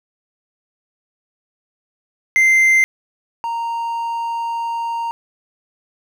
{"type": "tone pair in turn", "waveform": "triangle", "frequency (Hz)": [2083, 927.9], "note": ["C7", "A#5"], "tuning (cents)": [-8, -8], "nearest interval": "octave + major second", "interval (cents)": 1400, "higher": "first", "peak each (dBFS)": [-8, -18], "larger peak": "first", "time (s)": [[2.36, 2.84], [3.44, 5.11]], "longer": "second", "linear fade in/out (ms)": 0, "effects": []}